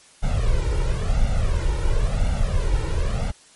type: noise with flanger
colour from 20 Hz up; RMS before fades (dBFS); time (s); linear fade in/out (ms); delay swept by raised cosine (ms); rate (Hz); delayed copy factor
brown; -20; 0.22-3.32; 20; 1.4 to 2.18; 0.97; +0.85
effects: white hiss -51 dBFS RMS until 3.55 s + MP3 48 kbps